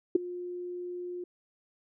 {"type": "tone with ADSR envelope", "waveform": "sine", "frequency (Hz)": 355.7, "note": "F4", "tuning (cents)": 32, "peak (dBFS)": -15, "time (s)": [0.15, 1.24], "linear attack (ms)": 6, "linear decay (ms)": 11, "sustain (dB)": -20, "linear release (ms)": 4, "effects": []}